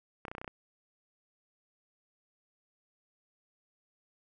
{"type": "clicks", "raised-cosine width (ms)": 0.5, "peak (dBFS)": -25, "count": 8, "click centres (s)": [0.252, 0.282, 0.315, 0.351, 0.382, 0.415, 0.445, 0.478], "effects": []}